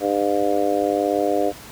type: harmonic tone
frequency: 101 Hz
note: G#2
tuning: 48 cents flat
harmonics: 3 / 4 / 5 / 6 / 7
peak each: -24 / -24 / -24 / -24 / -24 dBFS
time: 0-1.53 s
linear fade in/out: 50 ms
effects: pink hiss -40 dBFS RMS until 1.71 s + high-pass 60 Hz 12 dB/octave